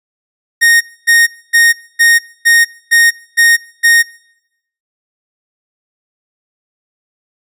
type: tone bursts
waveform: 45% pulse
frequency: 1856 Hz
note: A#6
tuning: 8 cents flat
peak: -5 dBFS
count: 8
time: 0.61-4.03 s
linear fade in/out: 20 ms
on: 200 ms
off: 260 ms
effects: noise-tail reverb RT60 0.8 s tail -23 dB re dry + resampled to 32000 Hz